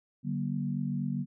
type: tone cluster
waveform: sine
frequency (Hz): 145.5 / 190 / 238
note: D3 / F#3 / A#3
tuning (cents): -16 / +46 / +36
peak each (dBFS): -33 / -34 / -34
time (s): 0.23-1.26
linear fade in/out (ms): 50
effects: none